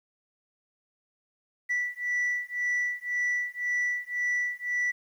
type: beating tone pair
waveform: sine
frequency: 1962 / 1963.9 Hz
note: B6 / B6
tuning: -12 / -10 cents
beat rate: 1.9 Hz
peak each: -28 dBFS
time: 1.69-4.92 s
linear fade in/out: 20 ms
effects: tanh soft clip ceiling -23 dBFS + 10-bit